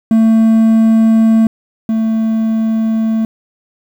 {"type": "tone pair in turn", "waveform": "triangle", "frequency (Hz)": [223.4, 222.2], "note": ["A3", "A3"], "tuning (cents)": [27, 17], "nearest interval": "unison", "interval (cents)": 10, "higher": "first", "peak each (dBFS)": [-4, -9], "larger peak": "first", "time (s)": [[0.11, 1.47], [1.89, 3.25]], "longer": "neither", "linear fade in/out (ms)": 2, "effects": ["7-bit"]}